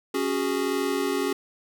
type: chord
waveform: square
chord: C# suspended fourth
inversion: none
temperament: equal with one note detuned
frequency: 277.2 / 370 / 411.5 Hz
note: C#4 / F#4 / G#4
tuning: 0 / 0 / -16 cents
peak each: -29 dBFS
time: 0.14-1.33 s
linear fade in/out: 5 ms
effects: none